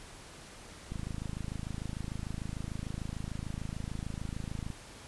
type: click train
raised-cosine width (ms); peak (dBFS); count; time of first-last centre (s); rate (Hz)
5; -25; 102; 0.92-4.703; 26.7
effects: pink hiss -50 dBFS RMS until 5.07 s + resampled to 24000 Hz